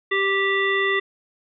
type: harmonic tone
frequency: 392 Hz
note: G4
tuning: in tune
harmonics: 1 / 3 / 5 / 7 / 9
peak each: -23 / -27 / -21 / -33 / -31 dBFS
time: 0.11-1 s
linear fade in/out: 10 ms
effects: none